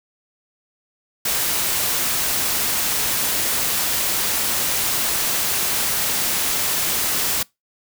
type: noise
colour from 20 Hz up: white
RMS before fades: -21 dBFS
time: 1.25-7.43 s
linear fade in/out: 5 ms
effects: noise-tail reverb RT60 0.2 s tail -24 dB re dry